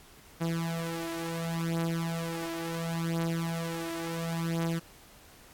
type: beating tone pair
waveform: sawtooth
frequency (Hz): 165.8 / 166.51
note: E3 / E3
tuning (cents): +10 / +18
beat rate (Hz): 0.71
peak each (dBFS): -29 / -30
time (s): 0.4-4.8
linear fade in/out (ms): 20
effects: pink hiss -55 dBFS RMS until 5.53 s + AAC 64 kbps